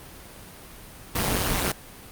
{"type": "noise with amplitude modulation", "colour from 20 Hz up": "pink", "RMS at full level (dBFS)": -21, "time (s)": [1.15, 1.72], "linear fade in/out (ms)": 5, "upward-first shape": "sine", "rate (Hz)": 186, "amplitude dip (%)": 80, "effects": ["pink hiss -44 dBFS RMS until 2.11 s", "Opus 32 kbps"]}